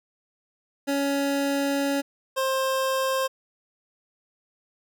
25% pulse tone pair in turn, 279.7 / 529.1 Hz, C#4 / C5, +16 / +19 cents, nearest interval major seventh, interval 1103 cents, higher second, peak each -19 dBFS, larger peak neither, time 0.87-2.02 / 2.36-3.28 s, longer first, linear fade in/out 20 ms, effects none

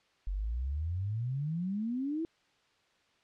sine exponential sweep, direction up, 44.79 to 336.7 Hz, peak -31 dBFS, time 0.27-2.25 s, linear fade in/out 0 ms, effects white hiss -69 dBFS RMS until 3.23 s + low-pass 4000 Hz 12 dB/octave

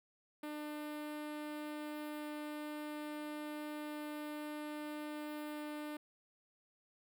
sawtooth tone with notch filter, 299.9 Hz, D4, 36 cents sharp, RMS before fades -44 dBFS, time 0.43-5.97 s, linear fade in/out 5 ms, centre 6200 Hz, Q 0.97, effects none

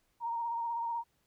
sine tone with vibrato, 932.3 Hz, A#5, in tune, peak -32 dBFS, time 0.2-1.04 s, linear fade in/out 50 ms, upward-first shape triangle, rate 16 Hz, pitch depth 35 cents each way, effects pink hiss -75 dBFS RMS until 1.26 s

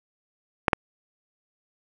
clicks, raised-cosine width 0.5 ms, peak -3 dBFS, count 2, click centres 0.682 / 0.732 s, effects none

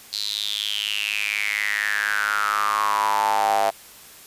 square tone with high-pass filter sweep, 52.1 Hz, G#1, 6 cents sharp, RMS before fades -23 dBFS, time 0.12-3.71 s, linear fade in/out 20 ms, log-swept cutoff 4300 to 700 Hz, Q 8.3, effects white hiss -45 dBFS RMS until 4.26 s + resampled to 32000 Hz

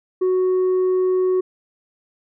sine tone with tanh clipping, 370 Hz, F#4, in tune, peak -16 dBFS, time 0.21-1.41 s, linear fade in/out 10 ms, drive 2 dB, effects none

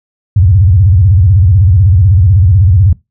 sine tone with vibrato, 92.5 Hz, F#2, in tune, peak -3 dBFS, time 0.36-2.93 s, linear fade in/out 5 ms, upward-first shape square, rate 16 Hz, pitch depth 220 cents each way, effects noise-tail reverb RT60 0.2 s tail -20 dB re dry

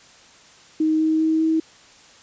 sine tone with pitch steps, 313.7 / 315.9 / 318.1 / 320.3 Hz, D#4 / D#4 / D#4 / E4, +14 / +26 / +38 / -50 cents, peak -16 dBFS, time 0.8-1.6 s, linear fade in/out 5 ms, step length 200 ms, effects white hiss -49 dBFS RMS until 2.22 s + resampled to 16000 Hz

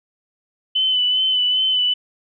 sine tone with vibrato, 3019 Hz, F#7, 34 cents sharp, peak -15 dBFS, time 0.75-1.94 s, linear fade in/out 10 ms, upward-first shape sine, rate 2.5 Hz, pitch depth 28 cents each way, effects none

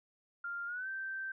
sine tone with pitch glide, 1396.9 to 1558.9 Hz, F6 to G6, 0 to -10 cents, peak -37 dBFS, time 0.44-1.32 s, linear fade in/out 5 ms, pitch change +190 cents, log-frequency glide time 0.66-0.88 s, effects none

